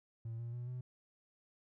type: tone with pitch steps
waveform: triangle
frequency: 114.2 / 117.82 / 121.55 / 125.4 Hz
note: A#2 / A#2 / B2 / B2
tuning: -35 / +19 / -27 / +27 cents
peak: -37 dBFS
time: 0.25-0.81 s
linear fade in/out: 5 ms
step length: 140 ms
effects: tanh soft clip ceiling -35 dBFS